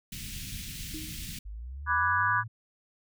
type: band-stop noise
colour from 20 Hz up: pink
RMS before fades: -39 dBFS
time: 0.12-1.39 s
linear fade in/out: 5 ms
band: 220 to 2300 Hz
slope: 24 dB/octave
type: tone with exponential decay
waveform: sine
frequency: 311.1 Hz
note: D#4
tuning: in tune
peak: -36 dBFS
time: 0.94-1.36 s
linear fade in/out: 5 ms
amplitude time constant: 91 ms
type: linear sweep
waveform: sine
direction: up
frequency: 48.03 to 114.2 Hz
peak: -37 dBFS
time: 1.45-2.48 s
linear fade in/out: 10 ms
type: chord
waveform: sine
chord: G# half-diminished seventh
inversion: first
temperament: equal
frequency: 987.8 / 1174.7 / 1480 / 1661.2 Hz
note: B5 / D6 / F#6 / G#6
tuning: 0 / 0 / 0 / 0 cents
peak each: -29 dBFS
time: 1.86-2.44 s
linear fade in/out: 50 ms
effects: none